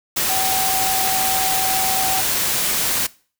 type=tone in noise; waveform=sine; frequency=762 Hz; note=G5; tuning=49 cents flat; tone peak=-22 dBFS; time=0.29-2.21 s; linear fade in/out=10 ms; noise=white; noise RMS=-20 dBFS; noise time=0.16-3.07 s; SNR=-5 dB; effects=noise-tail reverb RT60 0.4 s tail -21 dB re dry